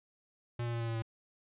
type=tone with pitch steps; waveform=square; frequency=119.3 / 118.07 / 116.84 / 115.64 / 114.44 / 113.26 Hz; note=A#2 / A#2 / A#2 / A#2 / A#2 / A#2; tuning=+41 / +23 / +4 / -13 / -31 / -49 cents; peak=-34 dBFS; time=0.59-1.022 s; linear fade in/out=5 ms; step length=72 ms; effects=resampled to 8000 Hz + 12-bit